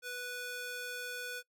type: tone with high-pass filter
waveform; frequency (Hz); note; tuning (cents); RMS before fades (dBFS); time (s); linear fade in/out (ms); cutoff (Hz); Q
square; 493; B4; -3; -41; 0.02-1.43; 50; 1100; 1.1
effects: noise-tail reverb RT60 0.1 s tail -23 dB re dry